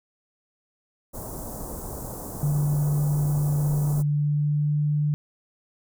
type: band-stop noise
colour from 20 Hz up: pink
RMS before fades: -35 dBFS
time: 1.13-4.03 s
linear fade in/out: 20 ms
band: 1000 to 7500 Hz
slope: 24 dB/octave
type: tone with pitch glide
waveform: sine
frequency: 146.83 to 148.54 Hz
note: D3 to D3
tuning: 0 to +20 cents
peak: -20 dBFS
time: 2.43-5.14 s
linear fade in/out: 0 ms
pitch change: +20 cents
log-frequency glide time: 4.09-4.78 s
effects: none